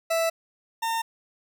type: tone pair in turn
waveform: 40% pulse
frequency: 659.3 / 910 Hz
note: E5 / A#5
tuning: 0 / -42 cents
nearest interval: tritone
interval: 558 cents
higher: second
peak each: -21 / -24 dBFS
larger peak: first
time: 0.1-0.3 / 0.82-1.02 s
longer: neither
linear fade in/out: 10 ms
effects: none